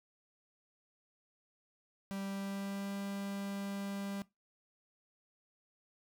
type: tone with pitch glide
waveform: 45% pulse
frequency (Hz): 196 to 198.62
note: G3 to G3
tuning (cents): 0 to +23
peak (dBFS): -38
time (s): 2.11-4.22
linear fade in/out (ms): 0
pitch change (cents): +23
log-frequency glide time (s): 2.22-2.93
effects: noise-tail reverb RT60 0.2 s tail -20 dB re dry